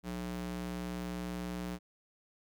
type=tone with high-pass filter; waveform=square; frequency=60.1 Hz; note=B1; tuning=46 cents flat; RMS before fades=-39 dBFS; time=0.03-1.79 s; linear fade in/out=50 ms; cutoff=140 Hz; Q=1.4; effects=none